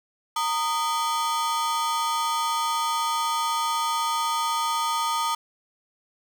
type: ring-modulated tone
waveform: 45% pulse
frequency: 1080 Hz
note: C#6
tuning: 45 cents flat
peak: -20 dBFS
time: 0.36-5.35 s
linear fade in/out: 5 ms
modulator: 158 Hz
effects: none